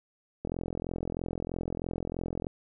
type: click train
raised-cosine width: 2 ms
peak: -20 dBFS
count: 88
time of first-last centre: 0.45-2.469 s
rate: 43.1 Hz
effects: none